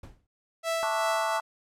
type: noise with exponential decay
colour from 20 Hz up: brown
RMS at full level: -38 dBFS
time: 0.03-0.27 s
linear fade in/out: 5 ms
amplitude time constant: 51 ms
type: tone with tremolo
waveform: sawtooth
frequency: 659.3 Hz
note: E5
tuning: in tune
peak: -22 dBFS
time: 0.63-1.41 s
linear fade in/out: 50 ms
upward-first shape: triangle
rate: 2.7 Hz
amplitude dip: 40%
type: chord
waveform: sine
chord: D major seventh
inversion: second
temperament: just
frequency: 881 / 1101.2 / 1174.7 / 1468.3 Hz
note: A5 / C#6 / D6 / F#6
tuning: +2 / -12 / 0 / -14 cents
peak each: -30 / -35 / -35 / -36 dBFS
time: 0.83-1.4 s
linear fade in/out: 0 ms
effects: low-pass 12000 Hz 12 dB/octave